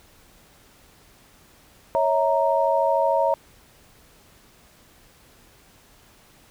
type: chord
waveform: sine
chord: A# diminished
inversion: first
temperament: equal with one note detuned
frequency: 554.4 / 647.6 / 932.3 Hz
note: C#5 / E5 / A#5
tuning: 0 / -31 / 0 cents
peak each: -22 dBFS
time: 1.95-3.34 s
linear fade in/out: 0 ms
effects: pink hiss -54 dBFS RMS until 6.5 s